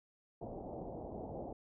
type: low-pass noise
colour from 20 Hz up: white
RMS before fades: -45 dBFS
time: 0.41-1.53 s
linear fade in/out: 5 ms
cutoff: 770 Hz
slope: 48 dB/octave
effects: none